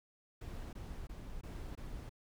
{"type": "noise bursts", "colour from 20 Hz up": "brown", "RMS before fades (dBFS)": -45, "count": 5, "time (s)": [0.41, 2.094], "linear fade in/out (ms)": 5, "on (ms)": 320, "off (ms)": 21, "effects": []}